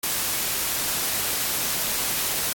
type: noise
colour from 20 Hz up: white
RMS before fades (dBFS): -25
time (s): 0.03-2.53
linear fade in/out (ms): 5
effects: AAC 64 kbps